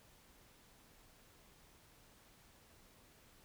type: silence
effects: pink hiss -65 dBFS RMS until 3.44 s